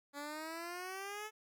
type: exponential sweep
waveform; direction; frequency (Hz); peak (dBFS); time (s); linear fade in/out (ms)
10% pulse; up; 282.4 to 435.9; -34; 0.13-1.31; 50
effects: none